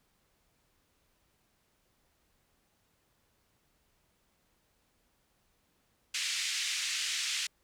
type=band-pass noise; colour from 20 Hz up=pink; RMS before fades=-34 dBFS; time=6.14-7.47 s; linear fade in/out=5 ms; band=2100 to 7800 Hz; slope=24 dB/octave; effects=pink hiss -73 dBFS RMS until 7.63 s